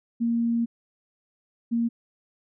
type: tone pair in turn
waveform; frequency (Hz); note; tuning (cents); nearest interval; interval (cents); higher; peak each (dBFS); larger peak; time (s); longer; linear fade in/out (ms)
sine; 233.1 / 233.1; A#3 / A#3; 0 / 0; unison; 0; neither; -21; neither; 0.2-0.66 / 1.71-1.89; first; 20
effects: none